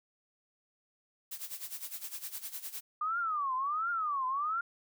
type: noise with tremolo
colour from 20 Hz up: blue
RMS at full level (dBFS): -39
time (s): 1.31-2.81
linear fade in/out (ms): 10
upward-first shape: sine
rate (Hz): 9.8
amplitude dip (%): 80
type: tone with vibrato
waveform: sine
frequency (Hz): 1200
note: D6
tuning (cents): +37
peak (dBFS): -30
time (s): 3.01-4.61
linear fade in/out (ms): 5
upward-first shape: triangle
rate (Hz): 1.4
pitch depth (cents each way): 300
effects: none